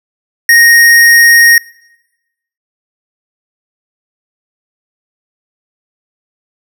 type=tone; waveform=square; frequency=1864.7 Hz; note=A#6; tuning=in tune; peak=-3 dBFS; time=0.49-1.58 s; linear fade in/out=2 ms; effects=noise-tail reverb RT60 1.0 s tail -22 dB re dry